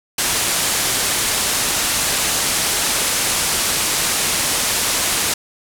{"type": "low-pass noise", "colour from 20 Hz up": "white", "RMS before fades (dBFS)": -19, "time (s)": [0.18, 5.34], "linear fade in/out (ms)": 5, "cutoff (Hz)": 11000, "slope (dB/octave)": 24, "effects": []}